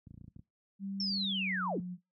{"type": "clicks", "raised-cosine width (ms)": 5, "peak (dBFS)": -36, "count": 9, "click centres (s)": [0.071, 0.109, 0.142, 0.177, 0.212, 0.243, 0.28, 0.363, 0.393]}
{"type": "tone with pitch glide", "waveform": "sine", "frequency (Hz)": [196, 179.73], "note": ["G3", "F3"], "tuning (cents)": [0, 50], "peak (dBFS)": -36, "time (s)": [0.79, 1.98], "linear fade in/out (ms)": 50, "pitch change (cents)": -150, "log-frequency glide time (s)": [1.29, 1.8]}
{"type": "linear sweep", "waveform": "sine", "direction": "down", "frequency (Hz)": [5460, 142.3], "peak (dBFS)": -32, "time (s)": [1, 1.8], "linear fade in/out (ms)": 2}
{"effects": ["noise-tail reverb RT60 0.2 s tail -20 dB re dry", "high-pass 80 Hz 12 dB/octave"]}